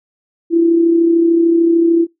sine tone with amplitude modulation, 335.2 Hz, E4, 29 cents sharp, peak -6 dBFS, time 0.5-2.07 s, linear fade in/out 50 ms, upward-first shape sine, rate 33.4 Hz, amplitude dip 45%, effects noise-tail reverb RT60 0.2 s tail -26 dB re dry

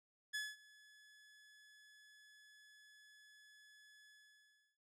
sawtooth tone with ADSR envelope, 1708 Hz, G#6, 48 cents sharp, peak -35 dBFS, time 0.33-4.78 s, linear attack 20 ms, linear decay 210 ms, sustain -24 dB, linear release 700 ms, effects low-pass 10000 Hz 12 dB/octave

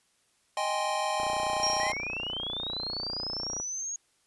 square chord, Ab major seventh, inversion second, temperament equal, 622.3 / 784 / 830.6 / 1046.5 Hz, Eb5 / G5 / Ab5 / C6, 0 / 0 / 0 / 0 cents, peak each -34 dBFS, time 0.57-1.92 s, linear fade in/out 2 ms
click train, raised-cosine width 1 ms, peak -24 dBFS, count 73, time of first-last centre 1.2-3.6 s, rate 30 Hz
sine tone with exponential decay, 5588 Hz, F8, in tune, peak -24 dBFS, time 1.63-2.32 s, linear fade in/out 2 ms, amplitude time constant 150 ms
sine linear sweep, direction up, 1864.7 to 6650 Hz, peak -32 dBFS, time 1.8-3.96 s, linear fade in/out 2 ms
effects white hiss -69 dBFS RMS until 4.26 s + resampled to 24000 Hz

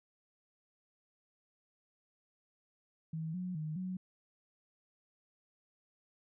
sine tone with pitch steps, 160.3 / 181.8 / 154.9 / 184.8 Hz, E3 / F#3 / D#3 / F#3, -48 / -30 / -7 / -2 cents, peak -36 dBFS, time 3.13-3.97 s, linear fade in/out 5 ms, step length 210 ms, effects none

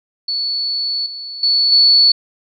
sine tone with level steps, 4435 Hz, C#8, in tune, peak -17 / -26 / -11 / -7 dBFS, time 0.28-2.12 s, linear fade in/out 5 ms, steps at 1.06 / 1.43 / 1.72 s, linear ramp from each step 2 ms, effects none

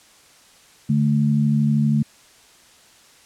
sine tone pair together, 145.36 / 218.1 Hz, D3 / A3, -17 / -15 cents, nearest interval perfect fifth, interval 702 cents, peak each -18 dBFS, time 0.89-2.03 s, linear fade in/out 10 ms, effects white hiss -51 dBFS RMS until 3.25 s + low-pass 9000 Hz 12 dB/octave

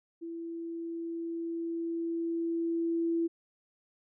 sine tone with level ramp, 333.8 Hz, E4, 22 cents sharp, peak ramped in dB -37 to -26 dBFS, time 0.21-3.28 s, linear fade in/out 20 ms, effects none

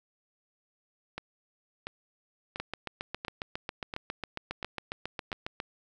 two click trains, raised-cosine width 0.3 ms, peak -18 / -20 dBFS, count 23 / 7, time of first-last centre 2.6-5.601 / 1.18-5.318 s, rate 7.33 / 1.45 Hz, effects none

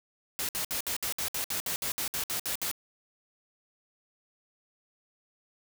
white noise bursts, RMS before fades -32 dBFS, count 15, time 0.39-2.714 s, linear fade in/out 0 ms, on 98 ms, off 61 ms, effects none

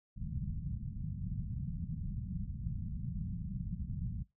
white low-pass noise, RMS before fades -39 dBFS, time 0.16-4.24 s, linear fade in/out 20 ms, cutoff 190 Hz, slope 48 dB/octave, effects noise-tail reverb RT60 0.2 s tail -21 dB re dry

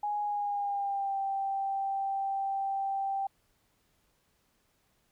sine tone with pitch glide, 830 to 783.4 Hz, G#5 to G5, -1 to -1 cents, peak -29 dBFS, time 0.03-3.27 s, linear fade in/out 5 ms, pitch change -100 cents, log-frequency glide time 0.22-1.18 s, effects pink hiss -72 dBFS RMS until 5.11 s

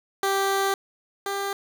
15% pulse tone pair in turn, 391.5 / 397 Hz, G4 / G4, -2 / +22 cents, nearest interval unison, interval 24 cents, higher second, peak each -15 / -20 dBFS, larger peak first, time 0.23-0.74 / 1.26-1.53 s, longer first, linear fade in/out 2 ms, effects none

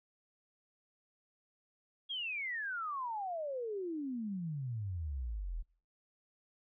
sine exponential sweep, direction down, 3340 to 37.54 Hz, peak -36 dBFS, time 2.09-5.63 s, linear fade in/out 20 ms, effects noise-tail reverb RT60 0.5 s tail -25 dB re dry

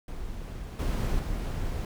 brown noise with level steps, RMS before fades -37 / -27 / -31 dBFS, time 0.08-1.85 s, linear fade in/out 2 ms, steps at 0.79 / 1.19 s, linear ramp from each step 5 ms, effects none

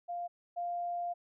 sine tone pair in turn, 698.5 / 698.5 Hz, F5 / F5, 0 / 0 cents, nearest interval unison, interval 0 cents, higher neither, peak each -35 / -33 dBFS, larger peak second, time 0.08-0.28 / 0.56-1.14 s, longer second, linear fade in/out 20 ms, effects none

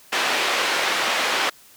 white band-pass noise, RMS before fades -22 dBFS, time 0.12-1.5 s, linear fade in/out 10 ms, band 410 to 2900 Hz, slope 12 dB/octave, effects white hiss -50 dBFS RMS until 1.76 s

